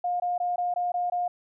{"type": "tone bursts", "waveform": "sine", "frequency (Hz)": 711, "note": "F5", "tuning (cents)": 31, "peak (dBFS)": -24, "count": 7, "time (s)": [0.04, 1.28], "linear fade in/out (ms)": 5, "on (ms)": 160, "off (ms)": 20, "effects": []}